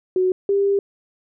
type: tone pair in turn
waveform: sine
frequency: 370 / 398.3 Hz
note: F#4 / G4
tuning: 0 / +28 cents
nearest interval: minor second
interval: 128 cents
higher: second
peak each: -15 dBFS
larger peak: neither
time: 0.16-0.32 / 0.49-0.79 s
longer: second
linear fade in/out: 2 ms
effects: none